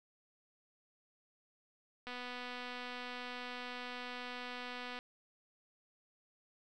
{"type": "click train", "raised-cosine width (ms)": 0.3, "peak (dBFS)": -29, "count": 722, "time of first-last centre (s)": [2.07, 4.989], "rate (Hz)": 247, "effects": []}